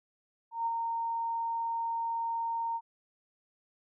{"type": "tone with ADSR envelope", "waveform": "sine", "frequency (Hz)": 921, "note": "A#5", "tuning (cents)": -21, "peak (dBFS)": -27, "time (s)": [0.51, 2.81], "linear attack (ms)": 150, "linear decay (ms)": 38, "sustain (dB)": -3, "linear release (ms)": 53, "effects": []}